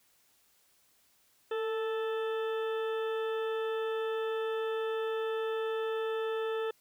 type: harmonic tone with a mistuned harmonic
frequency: 438.8 Hz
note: A4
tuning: 5 cents flat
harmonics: 1 / 2 / 3 / 4 / 6 / 7 / 8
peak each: -31 / -44 / -42 / -45 / -50 / -53 / -51 dBFS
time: 1.51-6.71 s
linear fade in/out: 5 ms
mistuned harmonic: 1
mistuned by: +31 cents
effects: white hiss -68 dBFS RMS until 6.8 s